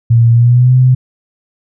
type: tone with pitch glide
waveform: sine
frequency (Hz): 116.54 to 127.82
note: A#2 to C3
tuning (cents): 0 to -40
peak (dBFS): -4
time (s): 0.1-0.95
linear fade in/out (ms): 10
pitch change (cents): +160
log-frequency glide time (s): 0.32-0.74
effects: none

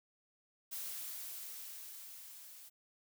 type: noise with level ramp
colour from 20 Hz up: blue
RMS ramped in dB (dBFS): -42 to -55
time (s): 0.71-2.7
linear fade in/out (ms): 20
effects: none

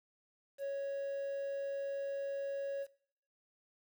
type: tone with quantisation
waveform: triangle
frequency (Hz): 554.4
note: C#5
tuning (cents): 0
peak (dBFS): -34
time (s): 0.58-2.87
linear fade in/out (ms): 50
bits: 10
effects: noise-tail reverb RT60 0.6 s tail -20 dB re dry

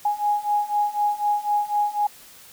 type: beating tone pair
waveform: sine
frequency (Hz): 827 / 831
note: G#5 / G#5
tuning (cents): -8 / +1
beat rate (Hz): 4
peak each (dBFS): -24 / -22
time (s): 0.05-2.07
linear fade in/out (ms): 5
effects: white hiss -47 dBFS RMS until 2.52 s

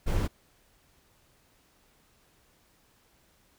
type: noise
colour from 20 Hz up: brown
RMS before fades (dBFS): -26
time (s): 0.06-0.28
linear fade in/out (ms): 20
effects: pink hiss -65 dBFS RMS until 3.58 s

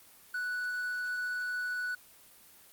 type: tone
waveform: triangle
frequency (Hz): 1480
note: F#6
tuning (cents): 0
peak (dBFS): -30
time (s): 0.34-1.95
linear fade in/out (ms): 5
effects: white hiss -57 dBFS RMS until 2.72 s + Opus 24 kbps

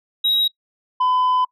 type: tone pair in turn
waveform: sine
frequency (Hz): 3823 / 1007.9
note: A#7 / B5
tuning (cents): +43 / +35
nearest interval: octave + major seventh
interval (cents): 2308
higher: first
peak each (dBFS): -12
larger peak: neither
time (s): 0.24-0.48 / 1-1.45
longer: second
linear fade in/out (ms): 10
effects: noise-tail reverb RT60 0.1 s tail -25 dB re dry + tanh soft clip ceiling -14 dBFS

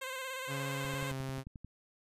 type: tone with vibrato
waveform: 10% pulse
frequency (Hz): 523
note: C5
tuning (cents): -1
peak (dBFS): -30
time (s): 0.01-1.12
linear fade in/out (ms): 10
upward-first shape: square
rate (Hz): 17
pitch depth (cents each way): 32
type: tone with pitch glide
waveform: sawtooth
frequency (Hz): 138.59 to 133.33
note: C#3 to C3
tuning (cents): 0 to +33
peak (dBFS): -33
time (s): 0.47-1.44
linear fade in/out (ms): 50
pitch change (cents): -67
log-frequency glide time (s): 1.08-1.14
type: click train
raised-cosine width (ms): 5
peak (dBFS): -34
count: 10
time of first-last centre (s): 0.85-1.646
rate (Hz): 11.3
effects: resampled to 32000 Hz

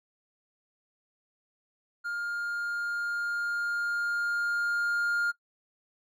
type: tone with level ramp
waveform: triangle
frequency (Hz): 1410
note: F6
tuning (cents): +16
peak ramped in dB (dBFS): -29 to -23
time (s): 2.04-5.32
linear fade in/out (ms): 20
effects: noise-tail reverb RT60 0.1 s tail -20 dB re dry

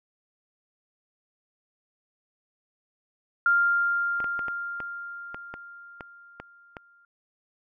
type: tone with exponential decay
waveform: sine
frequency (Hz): 1396.9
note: F6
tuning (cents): 0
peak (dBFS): -17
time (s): 3.46-7.05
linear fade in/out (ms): 2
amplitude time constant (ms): 780
type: clicks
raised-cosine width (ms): 0.5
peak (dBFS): -21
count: 10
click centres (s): 4.203 / 4.243 / 4.392 / 4.483 / 4.803 / 5.345 / 5.54 / 6.008 / 6.4 / 6.768
effects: none

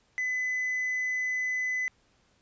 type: tone with hard clipping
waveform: sine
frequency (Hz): 2010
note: B6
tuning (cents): +30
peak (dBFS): -28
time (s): 0.18-1.88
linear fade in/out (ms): 0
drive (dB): 2
effects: pink hiss -67 dBFS RMS until 2.41 s + resampled to 16000 Hz

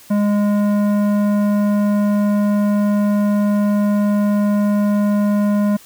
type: tone with tanh clipping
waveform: sine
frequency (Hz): 205.8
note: G#3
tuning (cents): -16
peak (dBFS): -15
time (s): 0.1-5.77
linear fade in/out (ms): 10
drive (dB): 13
effects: white hiss -44 dBFS RMS until 5.85 s

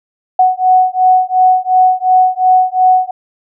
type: beating tone pair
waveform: sine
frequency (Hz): 740 / 742.8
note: F#5 / F#5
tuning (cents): 0 / +7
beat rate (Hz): 2.8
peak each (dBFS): -10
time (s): 0.39-3.11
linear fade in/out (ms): 5
effects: none

